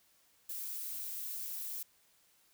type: noise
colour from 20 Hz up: violet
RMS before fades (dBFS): -41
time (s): 0.49-1.83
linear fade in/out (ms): 5
effects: white hiss -69 dBFS RMS until 2.53 s